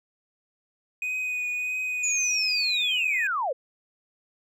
triangle tone with vibrato, 2489 Hz, D#7, in tune, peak -25 dBFS, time 1.02-3.27 s, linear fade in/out 2 ms, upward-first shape triangle, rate 1.6 Hz, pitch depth 20 cents each way
sine linear sweep, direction down, 7040 to 470.5 Hz, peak -24 dBFS, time 2.03-3.53 s, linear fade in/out 10 ms
effects none

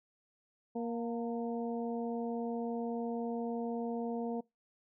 harmonic tone with a mistuned harmonic, 234.1 Hz, A#3, 8 cents sharp, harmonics 1 / 2 / 3 / 4, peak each -36 / -38 / -43 / -49 dBFS, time 0.75-4.41 s, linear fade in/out 10 ms, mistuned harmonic 4, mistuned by -46 cents, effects noise-tail reverb RT60 0.2 s tail -24 dB re dry

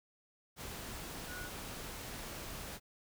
sine tone in noise, 1460 Hz, F#6, 24 cents flat, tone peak -45 dBFS, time 1.27-1.5 s, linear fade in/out 50 ms, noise pink, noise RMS -45 dBFS, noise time 0.56-2.8 s, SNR -3 dB, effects none

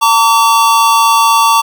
square tone pair together, 908 / 1144 Hz, A#5 / D6, -46 / -46 cents, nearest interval major third, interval 400 cents, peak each -10 dBFS, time 0.01-1.62 s, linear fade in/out 20 ms, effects none

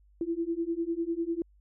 sine beating tone pair, 330 / 340 Hz, E4 / F4, +2 / -46 cents, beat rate 10 Hz, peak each -32 / -31 dBFS, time 0.21-1.42 s, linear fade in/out 2 ms, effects added 50 Hz sine -58 dBFS peak until 1.6 s

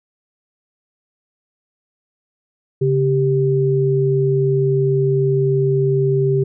sine tone pair together, 138.59 / 392 Hz, C#3 / G4, 0 / 0 cents, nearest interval octave + tritone, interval 1800 cents, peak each -16 dBFS, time 2.81-6.44 s, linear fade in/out 10 ms, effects none

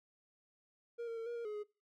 triangle tone with pitch steps, 470.4 / 459.6 / 453.7 / 474.5 / 468.2 / 422.3 / 418.2 Hz, A#4 / A#4 / A#4 / A#4 / A#4 / G#4 / G#4, +16 / -25 / -47 / +31 / +8 / +29 / +12 cents, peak -37 dBFS, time 0.98-1.638 s, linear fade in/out 20 ms, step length 94 ms, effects noise-tail reverb RT60 0.3 s tail -22 dB re dry

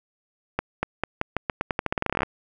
accelerating click train, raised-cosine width 0.5 ms, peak -8 dBFS, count 22, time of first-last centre 0.59-2.232 s, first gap 240 ms, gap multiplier 0.86, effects none

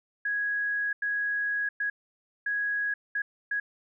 sine tone bursts at uneven times, 1661.2 Hz, G#6, in tune, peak -26 dBFS, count 6, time 0.25-0.93 / 1.02-1.69 / 1.8-1.9 / 2.46-2.94 / 3.15-3.22 / 3.51-3.6 s, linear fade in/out 5 ms, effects none

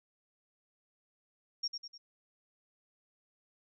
sine tone with echo, 5560 Hz, F8, 9 cents flat, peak -31 dBFS, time 1.63-1.68 s, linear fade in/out 10 ms, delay 100 ms, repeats 3, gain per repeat -6 dB, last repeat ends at 1.98 s, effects none

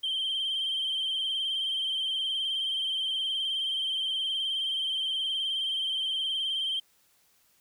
sine tone with vibrato, 3136 Hz, G7, in tune, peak -26 dBFS, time 0.03-6.8 s, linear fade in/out 10 ms, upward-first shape sine, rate 19 Hz, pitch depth 46 cents each way, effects tanh soft clip ceiling -24 dBFS + white hiss -66 dBFS RMS until 7.6 s

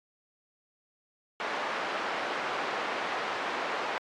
white band-pass noise, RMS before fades -33 dBFS, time 1.4-3.98 s, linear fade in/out 0 ms, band 430 to 1500 Hz, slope 12 dB/octave, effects low-pass 6000 Hz 12 dB/octave + AAC 64 kbps

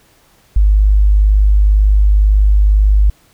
sine tone, 51 Hz, G#1, 31 cents flat, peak -6 dBFS, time 0.56-3.1 s, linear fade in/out 5 ms, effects pink hiss -51 dBFS RMS until 3.33 s

